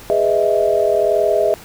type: chord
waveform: sine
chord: E major seventh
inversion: first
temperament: just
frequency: 412 / 494.4 / 618.1 / 659.3 Hz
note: G#4 / B4 / D#5 / E5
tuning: -14 / +2 / -12 / 0 cents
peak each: -18 / -22 / -17 / -17 dBFS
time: 0.1-1.54 s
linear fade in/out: 0 ms
effects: pink hiss -39 dBFS RMS until 1.64 s